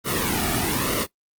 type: noise with flanger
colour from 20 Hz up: pink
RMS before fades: -23 dBFS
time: 0.04-1.07 s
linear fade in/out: 50 ms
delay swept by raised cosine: 1.2 to 1.96 ms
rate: 1.1 Hz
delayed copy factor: -0.95
effects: noise-tail reverb RT60 0.1 s tail -17 dB re dry + Opus 32 kbps